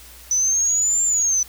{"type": "exponential two-way sweep", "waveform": "sine", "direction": "up then down", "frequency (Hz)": [5970, 7350, 5970], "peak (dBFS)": -16, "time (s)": [0.31, 1.43], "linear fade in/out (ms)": 2, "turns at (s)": 1.03, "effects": ["added 60 Hz sine -46 dBFS peak until 1.48 s", "white hiss -44 dBFS RMS until 1.48 s"]}